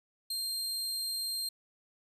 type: tone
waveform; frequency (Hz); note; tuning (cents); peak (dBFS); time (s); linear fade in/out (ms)
sawtooth; 4186; C8; 0; -30; 0.3-1.49; 5
effects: resampled to 32000 Hz + 11-bit